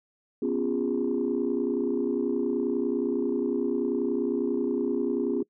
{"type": "chord", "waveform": "sine", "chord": "C# dominant seventh", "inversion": "third", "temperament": "equal with one note detuned", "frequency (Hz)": [246.9, 277.2, 349.2, 408.4], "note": ["B3", "C#4", "E#4", "G#4"], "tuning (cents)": [0, 0, 0, -29], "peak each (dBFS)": -29, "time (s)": [0.42, 5.43], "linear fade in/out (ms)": 5, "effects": ["noise-tail reverb RT60 0.1 s tail -24 dB re dry", "tanh soft clip ceiling -17 dBFS"]}